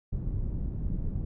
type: low-pass noise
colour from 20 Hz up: pink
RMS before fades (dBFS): -31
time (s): 0.12-1.25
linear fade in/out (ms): 10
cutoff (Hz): 150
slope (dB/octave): 12
effects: none